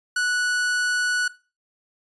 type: tone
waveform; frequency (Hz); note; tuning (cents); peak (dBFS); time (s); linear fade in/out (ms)
45% pulse; 1475; F#6; -6; -20; 0.16-1.28; 5
effects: noise-tail reverb RT60 0.3 s tail -17 dB re dry + resampled to 22050 Hz